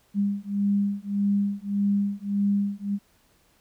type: beating tone pair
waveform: sine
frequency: 200.5 / 202.2 Hz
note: G3 / G#3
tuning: +39 / -46 cents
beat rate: 1.7 Hz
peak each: -25 dBFS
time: 0.14-2.99 s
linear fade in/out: 50 ms
effects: pink hiss -63 dBFS RMS until 3.6 s